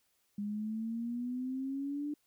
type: exponential sweep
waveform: sine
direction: up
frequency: 203 to 297.2 Hz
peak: -34 dBFS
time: 0.38-2.14 s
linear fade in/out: 5 ms
effects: white hiss -75 dBFS RMS until 2.26 s